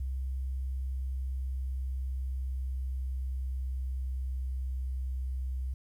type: tone with pitch glide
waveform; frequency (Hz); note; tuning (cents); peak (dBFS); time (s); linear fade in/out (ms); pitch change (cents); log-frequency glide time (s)
sine; 65.41 to 64.47; C2 to C2; 0 to -25; -31; 0-5.74; 5; -25; 0.31-4.54
effects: 11-bit